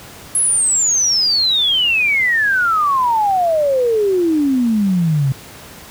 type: exponential sweep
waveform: sine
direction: down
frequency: 10930 to 130.81 Hz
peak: -12 dBFS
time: 0.35-5.32 s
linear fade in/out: 2 ms
effects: pink hiss -37 dBFS RMS until 5.9 s + high-pass 60 Hz 12 dB/octave